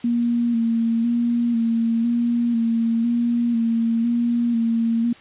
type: tone with vibrato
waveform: sine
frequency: 233.1 Hz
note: A#3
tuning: in tune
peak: -17 dBFS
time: 0.04-5.13 s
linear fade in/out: 5 ms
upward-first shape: square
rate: 1 Hz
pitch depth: 29 cents each way
effects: white hiss -46 dBFS RMS until 5.2 s + resampled to 8000 Hz